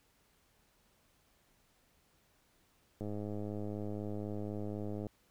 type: click train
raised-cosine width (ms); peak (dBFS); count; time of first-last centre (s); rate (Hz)
2; -28; 215; 3.01-5.068; 104
effects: pink hiss -71 dBFS RMS until 5.3 s